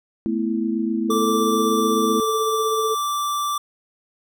sine chord, A suspended second, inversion none, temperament just, 220 / 247.5 / 330 Hz, A3 / B3 / E4, 0 / +4 / +2 cents, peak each -23 / -26 / -24 dBFS, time 0.26-2.2 s, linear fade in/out 0 ms
sine tone with tremolo, 440 Hz, A4, in tune, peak -19 dBFS, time 1.09-2.95 s, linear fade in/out 10 ms, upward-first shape triangle, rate 16 Hz, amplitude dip 50%
square tone, 1170 Hz, D6, 7 cents flat, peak -22 dBFS, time 1.1-3.58 s, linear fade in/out 5 ms
effects none

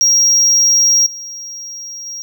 triangle tone with level steps, 5630 Hz, F8, 13 cents sharp, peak -7 / -25 / -23 dBFS, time 0.01-2.22 s, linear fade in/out 0 ms, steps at 1.06 / 2.06 s, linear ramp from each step 5 ms, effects none

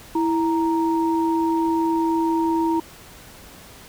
sine tone pair together, 328.7 / 932.3 Hz, E4 / A#5, -5 / 0 cents, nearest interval octave + tritone, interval 1805 cents, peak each -19 / -23 dBFS, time 0.15-2.8 s, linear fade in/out 5 ms, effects pink hiss -44 dBFS RMS until 3.88 s

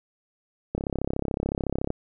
click train, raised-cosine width 2 ms, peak -13 dBFS, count 40, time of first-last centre 0.75-1.904 s, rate 33.8 Hz, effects none

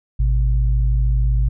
sine tone pair together, 52.85 / 125.7 Hz, G#1 / B2, +31 / +31 cents, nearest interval octave + minor third, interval 1500 cents, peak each -14 / -22 dBFS, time 0.19-1.49 s, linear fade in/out 10 ms, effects none

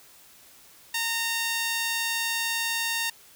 sawtooth tone with high-pass filter, 920 Hz, A#5, 23 cents flat, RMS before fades -28 dBFS, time 0.94-3.1 s, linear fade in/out 5 ms, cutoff 2100 Hz, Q 0.91, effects white hiss -53 dBFS RMS until 3.35 s

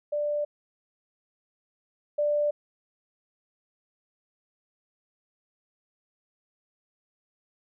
sine tone pair in turn, 590 / 590 Hz, D5 / D5, +8 / +8 cents, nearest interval unison, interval 0 cents, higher neither, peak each -25 / -22 dBFS, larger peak second, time 0.12-0.45 / 2.18-2.51 s, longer neither, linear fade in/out 10 ms, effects none

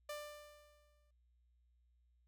sawtooth tone with exponential decay, 593 Hz, D5, 17 cents sharp, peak -38 dBFS, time 0.09-1.11 s, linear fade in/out 5 ms, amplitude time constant 220 ms, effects added 60 Hz sine -70 dBFS peak until 2.27 s

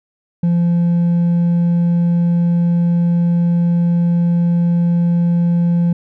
sine tone with hard clipping, 172 Hz, F3, 26 cents flat, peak -12 dBFS, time 0.43-5.93 s, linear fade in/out 5 ms, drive 2 dB, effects none

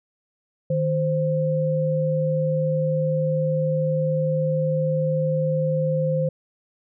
sine tone pair together, 155.19 / 522 Hz, D#3 / C5, -4 / -4 cents, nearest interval octave + major sixth, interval 2100 cents, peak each -22 dBFS, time 0.7-6.29 s, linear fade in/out 5 ms, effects none

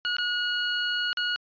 20% pulse tone with dropouts, 1449 Hz, F#6, 37 cents flat, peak -20 dBFS, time 0.05-1.36 s, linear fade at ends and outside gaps 0 ms, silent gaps 0.167-0.184 / 1.13-1.172 s, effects resampled to 11025 Hz

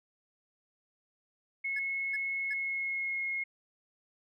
sine tone with pitch glide, 2182 to 2158 Hz, C#7 to C#7, -28 to -47 cents, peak -31 dBFS, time 1.64-3.44 s, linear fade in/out 10 ms, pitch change -19 cents, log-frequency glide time 2.38-3.23 s
triangle tone bursts, 1709 Hz, G#6, 49 cents sharp, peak -34 dBFS, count 3, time 1.76-2.536 s, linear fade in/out 5 ms, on 32 ms, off 340 ms
effects none

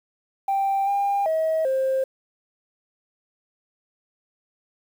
sine tone with pitch steps, 785 / 801 / 639 / 529 Hz, G5 / G5 / D#5 / C5, +2 / +37 / +46 / +19 cents, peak -18 dBFS, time 0.48-2.04 s, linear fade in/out 5 ms, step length 390 ms, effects tanh soft clip ceiling -17 dBFS + 8-bit

